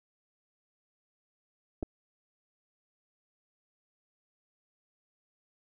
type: clicks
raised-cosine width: 2 ms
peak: -22 dBFS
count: 2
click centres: 1.827 / 1.83 s
effects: none